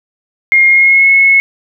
sine tone with pitch glide, 2132 to 2186 Hz, C7 to C#7, +32 to -25 cents, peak -4 dBFS, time 0.52-1.4 s, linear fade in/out 0 ms, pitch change +43 cents, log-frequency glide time 0.67-1.09 s, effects none

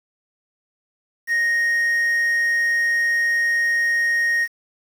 triangle tone with quantisation, 1864.7 Hz, A#6, in tune, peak -15 dBFS, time 1.27-4.48 s, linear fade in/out 50 ms, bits 7, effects none

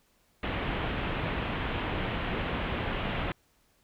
pink low-pass noise, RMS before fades -32 dBFS, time 0.43-3.32 s, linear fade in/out 2 ms, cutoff 3300 Hz, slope 48 dB/octave, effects pink hiss -68 dBFS RMS until 3.83 s

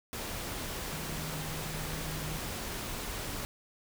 sine tone in noise, 155.56 Hz, D#3, in tune, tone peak -40 dBFS, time 0.93-2.38 s, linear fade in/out 0 ms, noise pink, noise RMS -38 dBFS, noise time 0.13-3.45 s, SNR -5 dB, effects none

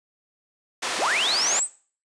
pink band-pass noise, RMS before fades -28 dBFS, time 0.82-1.6 s, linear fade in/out 10 ms, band 610 to 9100 Hz, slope 12 dB/octave
sine linear sweep, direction up, 118.8 to 8430 Hz, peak -21 dBFS, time 0.98-1.68 s, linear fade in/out 50 ms
effects noise-tail reverb RT60 0.4 s tail -18 dB re dry + resampled to 22050 Hz

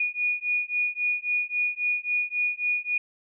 sine beating tone pair, 2452 / 2455.7 Hz, D#7 / D#7, -26 / -23 cents, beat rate 3.7 Hz, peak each -27 dBFS, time 0-2.98 s, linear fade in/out 5 ms, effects none

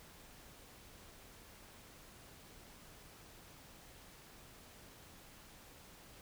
silence, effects pink hiss -58 dBFS RMS until 6.21 s

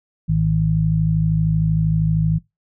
harmonic tone, 52.9 Hz, G#1, 33 cents sharp, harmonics 1 / 2 / 3, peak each -24 / -22 / -16 dBFS, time 0.28-2.39 s, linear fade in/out 20 ms, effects noise-tail reverb RT60 0.2 s tail -22 dB re dry

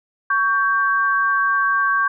sine tone pair together, 1122 / 1574 Hz, C#6 / G6, +21 / +7 cents, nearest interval tritone, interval 586 cents, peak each -18 dBFS, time 0.3-2.08 s, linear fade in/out 5 ms, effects none

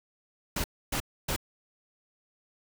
pink noise bursts, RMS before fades -30 dBFS, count 3, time 0.56-1.363 s, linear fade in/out 5 ms, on 81 ms, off 280 ms, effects none

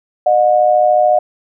sine tone pair together, 610 / 723.8 Hz, D#5 / F#5, -34 / -38 cents, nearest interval minor third, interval 296 cents, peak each -11 dBFS, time 0.26-1.19 s, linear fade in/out 5 ms, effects none

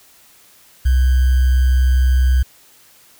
sine tone with sample-and-hold, 63.9 Hz, C2, 40 cents flat, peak -10 dBFS, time 0.85-2.43 s, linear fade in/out 10 ms, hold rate 1575 Hz, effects white hiss -49 dBFS RMS until 3.19 s

